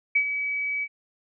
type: tone with ADSR envelope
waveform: sine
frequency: 2281 Hz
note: C#7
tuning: 49 cents sharp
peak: -16 dBFS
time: 0.15-0.88 s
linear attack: 9 ms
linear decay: 77 ms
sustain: -9 dB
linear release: 52 ms
effects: none